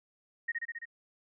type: tone with echo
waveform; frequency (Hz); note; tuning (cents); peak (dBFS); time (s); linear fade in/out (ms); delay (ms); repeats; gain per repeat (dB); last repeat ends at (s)
sine; 1864.7; A#6; 0; -29; 0.48-0.52; 10; 67; 5; -2; 0.855
effects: none